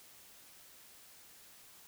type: silence
effects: white hiss -58 dBFS RMS until 1.87 s